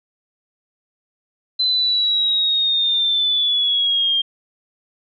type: linear sweep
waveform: sine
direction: down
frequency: 4054 to 3190 Hz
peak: -15 dBFS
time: 1.59-4.22 s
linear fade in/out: 10 ms
effects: none